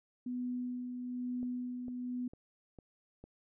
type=tone with tremolo; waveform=sine; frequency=248 Hz; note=B3; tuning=7 cents sharp; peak=-34 dBFS; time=0.26-2.28 s; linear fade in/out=5 ms; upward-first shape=sine; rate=1.1 Hz; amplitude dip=40%
type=click train; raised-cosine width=2 ms; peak=-37 dBFS; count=5; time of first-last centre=1.43-3.24 s; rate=2.21 Hz
effects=none